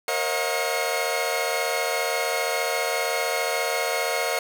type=tone cluster; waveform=sawtooth; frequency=467.3 / 541 / 636 / 718 / 2169 Hz; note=A#4 / C#5 / D#5 / F5 / C#7; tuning=+4 / -42 / +38 / +48 / -38 cents; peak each=-26 dBFS; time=0.08-4.39 s; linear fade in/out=2 ms; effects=none